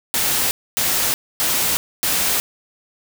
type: noise bursts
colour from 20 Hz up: white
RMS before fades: -19 dBFS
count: 4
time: 0.14-2.4 s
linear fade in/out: 0 ms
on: 370 ms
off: 260 ms
effects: none